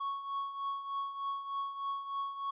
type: tone with tremolo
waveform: triangle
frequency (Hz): 1108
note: C#6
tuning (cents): -1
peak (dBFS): -30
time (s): 0-2.51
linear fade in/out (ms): 10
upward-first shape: triangle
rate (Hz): 3.3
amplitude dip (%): 70
effects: resampled to 8000 Hz